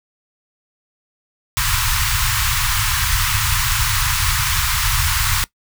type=band-stop noise; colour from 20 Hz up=pink; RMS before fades=-18 dBFS; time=1.57-5.44 s; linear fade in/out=0 ms; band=130 to 970 Hz; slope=48 dB/octave; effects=noise-tail reverb RT60 0.1 s tail -20 dB re dry